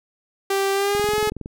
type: tone with pitch glide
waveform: sawtooth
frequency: 392 to 425 Hz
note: G4 to G#4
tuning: 0 to +40 cents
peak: -15 dBFS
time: 0.5-1.3 s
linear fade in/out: 5 ms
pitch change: +140 cents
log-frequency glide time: 0.73-1.18 s
type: click train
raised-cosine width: 3 ms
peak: -20 dBFS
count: 12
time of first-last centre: 0.95-1.459 s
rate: 21.6 Hz
effects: none